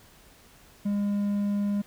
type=tone; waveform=triangle; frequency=203.4 Hz; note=G#3; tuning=36 cents flat; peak=-22 dBFS; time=0.85-1.82 s; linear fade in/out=10 ms; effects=pink hiss -55 dBFS RMS until 1.86 s